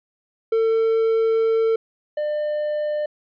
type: tone pair in turn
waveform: triangle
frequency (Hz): 449.2 / 599.6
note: A4 / D5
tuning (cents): +36 / +36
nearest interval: perfect fourth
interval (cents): 500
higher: second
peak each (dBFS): -14 / -19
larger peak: first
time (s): 0.52-1.76 / 2.17-3.06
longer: first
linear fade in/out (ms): 5
effects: resampled to 11025 Hz